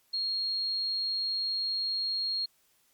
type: tone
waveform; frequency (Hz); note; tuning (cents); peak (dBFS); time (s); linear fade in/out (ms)
sine; 4265; C8; +32; -28; 0.13-2.46; 10
effects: white hiss -68 dBFS RMS until 2.93 s + MP3 96 kbps